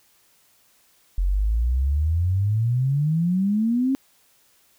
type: exponential sweep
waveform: sine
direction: up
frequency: 43.65 to 273.3 Hz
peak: -18 dBFS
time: 1.18-3.95 s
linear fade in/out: 0 ms
effects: white hiss -60 dBFS RMS until 4.78 s